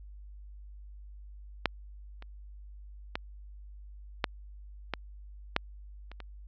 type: clicks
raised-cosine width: 0.3 ms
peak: -8 / -30 / -15 / -9 / -14 / -8 / -30 / -27 dBFS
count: 8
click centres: 1.657 / 2.224 / 3.155 / 4.242 / 4.937 / 5.564 / 6.116 / 6.203 s
effects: added 50 Hz sine -45 dBFS peak until 6.47 s + low-pass 5000 Hz 12 dB/octave